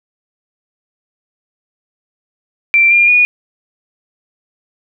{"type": "tone with pitch steps", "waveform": "sine", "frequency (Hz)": [2352, 2401, 2452], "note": ["D7", "D7", "D#7"], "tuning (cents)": [2, 38, -26], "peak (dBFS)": -6, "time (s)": [2.74, 3.25], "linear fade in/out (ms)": 0, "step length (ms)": 170, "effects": []}